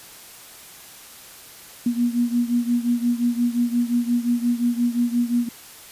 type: beating tone pair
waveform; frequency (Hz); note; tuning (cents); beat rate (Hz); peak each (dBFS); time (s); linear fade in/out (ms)
sine; 238.1 / 243.8; A#3 / B3; +37 / -22; 5.7; -20 / -23; 1.86-5.49; 5
effects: white hiss -43 dBFS RMS until 5.91 s + resampled to 32000 Hz